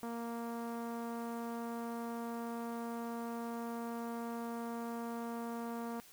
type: tone with low-pass filter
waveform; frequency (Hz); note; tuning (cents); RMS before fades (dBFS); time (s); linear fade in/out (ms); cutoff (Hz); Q
sawtooth; 233.1; A#3; 0; -41; 0.03-6; 0; 1100; 1.6
effects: white hiss -59 dBFS RMS until 6.12 s